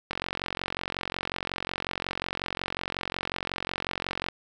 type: click train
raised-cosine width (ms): 0.3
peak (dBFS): -13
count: 191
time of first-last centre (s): 0.11-4.286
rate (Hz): 45.5
effects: none